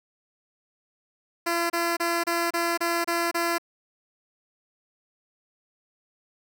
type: tone bursts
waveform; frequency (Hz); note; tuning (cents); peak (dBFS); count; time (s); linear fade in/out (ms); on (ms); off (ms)
10% pulse; 340; F4; -46; -15; 8; 1.46-3.583; 10; 240; 29
effects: none